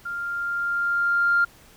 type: tone with level ramp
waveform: sine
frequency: 1396.9 Hz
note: F6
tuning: in tune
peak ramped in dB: -28 to -15 dBFS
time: 0.05-1.45 s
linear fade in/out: 10 ms
effects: tanh soft clip ceiling -11 dBFS + pink hiss -52 dBFS RMS until 1.76 s